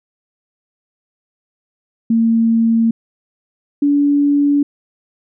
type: tone pair in turn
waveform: sine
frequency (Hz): 227.7 / 286.9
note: A#3 / D4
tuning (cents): -40 / -40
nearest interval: major third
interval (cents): 400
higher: second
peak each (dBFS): -10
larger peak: neither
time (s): 2.1-2.91 / 3.82-4.63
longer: neither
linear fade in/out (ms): 5
effects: none